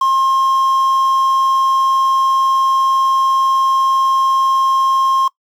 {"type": "tone with quantisation", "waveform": "triangle", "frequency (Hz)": 1067, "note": "C6", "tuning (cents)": 34, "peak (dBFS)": -9, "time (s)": [0.01, 5.28], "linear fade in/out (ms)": 5, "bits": 6, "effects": ["noise-tail reverb RT60 0.1 s tail -22 dB re dry"]}